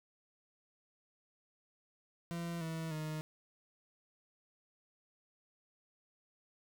40% pulse tone with pitch steps, 169.8 / 162.23 / 154.99 Hz, F3 / E3 / D#3, -48 / -27 / -6 cents, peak -37 dBFS, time 2.31-3.21 s, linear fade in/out 0 ms, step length 300 ms, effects 11-bit

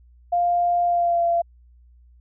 sine tone with pitch glide, 700 to 684.4 Hz, F5 to F5, +4 to -35 cents, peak -17 dBFS, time 0.32-1.42 s, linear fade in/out 10 ms, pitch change -39 cents, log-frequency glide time 0.85-1.23 s, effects added 60 Hz sine -49 dBFS peak until 2.2 s

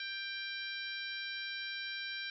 harmonic tone, 788 Hz, G5, 9 cents sharp, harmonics 2 / 3 / 4 / 5 / 6 / 7, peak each -42 / -45 / -48 / -44 / -51 / -51 dBFS, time 0-2.3 s, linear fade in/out 2 ms, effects none

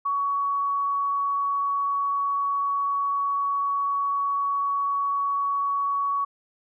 sine tone, 1123 Hz, C#6, 22 cents sharp, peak -22 dBFS, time 0.05-6.25 s, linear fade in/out 10 ms, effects none

